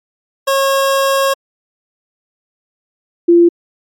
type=tone pair in turn; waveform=25% pulse / sine; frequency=545 / 343.3 Hz; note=C#5 / F4; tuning=-29 / -30 cents; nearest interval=minor sixth; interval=801 cents; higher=first; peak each=-7 / -4 dBFS; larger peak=second; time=0.47-1.34 / 3.28-3.49 s; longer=first; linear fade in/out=10 ms; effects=MP3 64 kbps